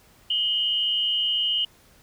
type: tone pair together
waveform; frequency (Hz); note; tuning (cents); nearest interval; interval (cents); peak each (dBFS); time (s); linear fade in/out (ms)
sine; 2884 / 3103; F#7 / G7; -45 / -18; minor second; 127; -23 / -25; 0.3-1.65; 5
effects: pink hiss -56 dBFS RMS until 2.02 s